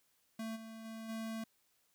square tone with level steps, 223.3 Hz, A3, 26 cents sharp, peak -40 / -48 / -45 / -40 dBFS, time 0.39-1.44 s, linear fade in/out 5 ms, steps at 0.55 / 0.84 / 1.08 s, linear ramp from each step 20 ms, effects white hiss -75 dBFS RMS until 1.94 s

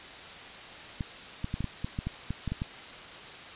clicks, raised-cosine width 5 ms, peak -19 dBFS, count 12, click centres 1.008 / 1.444 / 1.541 / 1.606 / 1.643 / 1.845 / 1.989 / 2.07 / 2.306 / 2.477 / 2.52 / 2.619 s, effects white hiss -44 dBFS RMS until 3.55 s + resampled to 8000 Hz

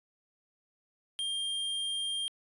square tone, 3200 Hz, G7, 35 cents sharp, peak -32 dBFS, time 1.19-2.28 s, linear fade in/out 0 ms, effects resampled to 24000 Hz

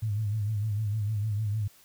sine tone with vibrato, 105.8 Hz, G#2, 33 cents sharp, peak -26 dBFS, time 0.02-1.68 s, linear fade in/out 10 ms, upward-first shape triangle, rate 6.6 Hz, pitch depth 100 cents each way, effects white hiss -58 dBFS RMS until 1.84 s

